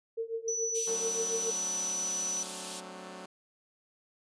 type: tone with tremolo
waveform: sine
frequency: 454.5 Hz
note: A#4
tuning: 44 cents flat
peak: -29 dBFS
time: 0.17-1.51 s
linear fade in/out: 10 ms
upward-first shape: triangle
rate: 7 Hz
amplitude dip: 95%
type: tone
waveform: sine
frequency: 5950 Hz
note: F#8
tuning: 9 cents sharp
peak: -31 dBFS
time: 0.48-2.43 s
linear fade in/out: 2 ms
type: high-pass noise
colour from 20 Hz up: white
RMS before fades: -39 dBFS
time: 0.74-2.81 s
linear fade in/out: 20 ms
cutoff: 2600 Hz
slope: 48 dB/octave
type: chord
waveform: 10% pulse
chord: D dominant seventh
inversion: first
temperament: equal with one note detuned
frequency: 185 / 220 / 265 / 293.7 Hz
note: F#3 / A3 / C4 / D4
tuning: 0 / 0 / +22 / 0 cents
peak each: -37 / -42 / -43 / -43 dBFS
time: 0.87-3.26 s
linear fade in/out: 5 ms
effects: resampled to 22050 Hz